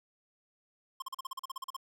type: tone bursts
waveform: square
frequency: 1060 Hz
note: C6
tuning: 22 cents sharp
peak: -37 dBFS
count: 13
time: 1-1.766 s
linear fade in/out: 5 ms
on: 22 ms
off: 40 ms
effects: none